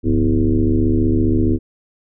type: tone with frequency modulation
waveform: sine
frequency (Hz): 174.61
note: F3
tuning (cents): 0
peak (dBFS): -12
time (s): 0.03-1.59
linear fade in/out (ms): 50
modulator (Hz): 75.1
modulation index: 2.6
effects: none